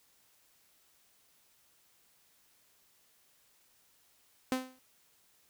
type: tone with exponential decay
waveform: sawtooth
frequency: 257.8 Hz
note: C4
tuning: 26 cents flat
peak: -23 dBFS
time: 4.52-4.79 s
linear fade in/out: 1 ms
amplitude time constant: 57 ms
effects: white hiss -68 dBFS RMS until 5.49 s